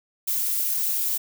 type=noise with amplitude modulation; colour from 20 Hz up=violet; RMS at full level=-22 dBFS; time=0.27-1.18 s; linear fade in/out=10 ms; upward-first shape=sine; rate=295 Hz; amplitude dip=60%; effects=none